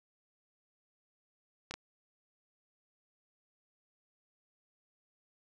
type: clicks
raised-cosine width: 0.2 ms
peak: -22 dBFS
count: 2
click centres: 1.71 / 1.74 s
effects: none